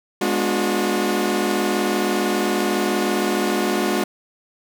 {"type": "chord", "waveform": "sawtooth", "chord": "G# half-diminished seventh", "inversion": "none", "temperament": "equal with one note detuned", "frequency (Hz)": [207.7, 246.9, 293.7, 360.5], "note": ["G#3", "B3", "D4", "F#4"], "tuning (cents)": [0, 0, 0, -45], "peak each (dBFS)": [-20, -23, -22, -18], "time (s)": [0.21, 4.04], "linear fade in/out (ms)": 5, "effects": []}